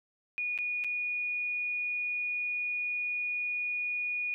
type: tone with dropouts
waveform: sine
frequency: 2454 Hz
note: D#7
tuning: 25 cents flat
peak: -30 dBFS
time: 0.38-4.34 s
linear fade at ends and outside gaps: 0 ms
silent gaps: 0.577-0.587 / 0.839-0.845 s
effects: none